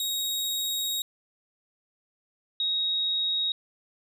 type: tone pair in turn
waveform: sawtooth / sine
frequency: 3777 / 3777 Hz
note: A#7 / A#7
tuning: +22 / +22 cents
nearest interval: unison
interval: 0 cents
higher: neither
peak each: -24 dBFS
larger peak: neither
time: 0-1.02 / 2.6-3.52 s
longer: first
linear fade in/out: 2 ms
effects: none